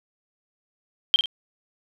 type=tone with echo; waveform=sine; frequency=3173 Hz; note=G7; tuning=20 cents sharp; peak=-11 dBFS; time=1.14-1.16 s; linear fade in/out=0 ms; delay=49 ms; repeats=2; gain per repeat=-8 dB; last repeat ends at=1.258 s; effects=none